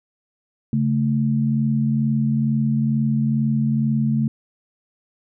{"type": "tone pair together", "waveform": "sine", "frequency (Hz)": [138.59, 220.8], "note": ["C#3", "A3"], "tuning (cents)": [0, 6], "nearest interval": "minor sixth", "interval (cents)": 806, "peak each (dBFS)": [-20, -19], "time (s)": [0.73, 4.28], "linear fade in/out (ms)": 2, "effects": []}